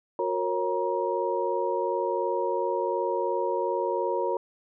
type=tone cluster; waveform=sine; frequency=363.1 / 464.2 / 547 / 947 Hz; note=F#4 / A#4 / C#5 / A#5; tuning=-33 / -7 / -23 / +27 cents; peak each=-30 dBFS; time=0.19-4.37 s; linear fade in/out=2 ms; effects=none